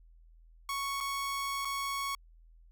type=tone with dropouts; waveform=sawtooth; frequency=1108.7 Hz; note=C#6; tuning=in tune; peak=-29 dBFS; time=0.69-2.15 s; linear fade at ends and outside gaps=2 ms; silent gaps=1.004-1.008 / 1.649-1.653 s; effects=added 41 Hz sine -55 dBFS peak until 2.71 s